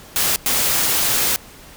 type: noise bursts at uneven times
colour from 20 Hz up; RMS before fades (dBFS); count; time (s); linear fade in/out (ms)
white; -18; 2; 0.16-0.36 / 0.46-1.36; 0
effects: pink hiss -42 dBFS RMS until 1.76 s